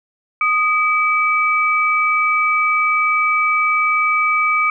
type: tone pair together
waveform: sine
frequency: 1241.1 / 2300 Hz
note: D#6 / D7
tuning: -5 / -37 cents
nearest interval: major seventh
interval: 1068 cents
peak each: -16 dBFS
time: 0.41-4.7 s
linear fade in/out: 2 ms
effects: none